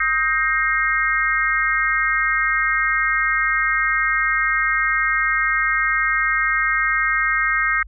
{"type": "tone cluster", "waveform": "sine", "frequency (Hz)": [1268, 1575, 1867, 2128], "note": ["D#6", "G6", "A#6", "C7"], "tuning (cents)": [32, 8, 2, 29], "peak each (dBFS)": -22, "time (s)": [0, 7.83], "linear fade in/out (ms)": 5, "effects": ["added 50 Hz sine -37 dBFS peak until 7.87 s"]}